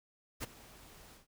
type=noise with ADSR envelope; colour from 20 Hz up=pink; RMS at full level=-37 dBFS; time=0.4-1.27 s; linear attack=32 ms; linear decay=20 ms; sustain=-19 dB; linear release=140 ms; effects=none